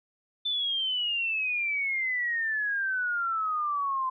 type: exponential sweep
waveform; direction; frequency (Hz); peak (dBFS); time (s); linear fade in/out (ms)
sine; down; 3550 to 1028; -26; 0.45-4.1; 10
effects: none